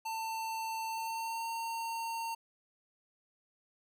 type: tone with pitch glide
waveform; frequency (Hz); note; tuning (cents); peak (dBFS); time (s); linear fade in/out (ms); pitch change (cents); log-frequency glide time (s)
square; 895 to 913.8; A5 to A#5; +29 to -35; -36; 0.05-2.35; 10; +36; 0.88-1.46
effects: none